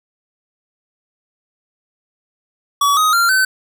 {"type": "tone with pitch steps", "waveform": "square", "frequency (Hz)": [1137, 1254.3, 1383.7, 1526.5], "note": ["C#6", "D#6", "F6", "G6"], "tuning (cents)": [44, 14, -16, -46], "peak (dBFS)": -12, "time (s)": [2.81, 3.45], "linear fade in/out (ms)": 5, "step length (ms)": 160, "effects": []}